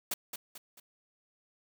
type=noise with echo; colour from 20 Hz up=white; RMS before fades=-33 dBFS; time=0.11-0.14 s; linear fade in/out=5 ms; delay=220 ms; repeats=3; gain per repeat=-7 dB; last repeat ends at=0.8 s; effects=none